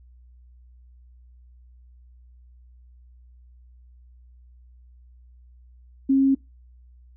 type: tone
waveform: sine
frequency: 270.3 Hz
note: C#4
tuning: 44 cents flat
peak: -15 dBFS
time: 6.09-6.35 s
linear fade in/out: 10 ms
effects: noise-tail reverb RT60 0.2 s tail -22 dB re dry + added 61 Hz sine -48 dBFS peak until 7.16 s